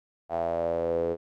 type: tone with band-pass filter sweep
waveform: sawtooth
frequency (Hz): 84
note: E2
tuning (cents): +33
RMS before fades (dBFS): -28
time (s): 0.29-1.17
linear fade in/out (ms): 50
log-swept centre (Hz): 710 to 450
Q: 7.8
effects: none